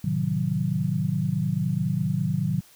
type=chord; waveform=sine; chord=A diminished seventh; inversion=none; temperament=equal; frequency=110 / 130.81 / 155.56 / 185 Hz; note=A2 / C3 / Eb3 / Gb3; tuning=0 / 0 / 0 / 0 cents; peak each=-31 / -29 / -26 / -27 dBFS; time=0.04-2.61 s; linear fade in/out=5 ms; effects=white hiss -54 dBFS RMS until 2.75 s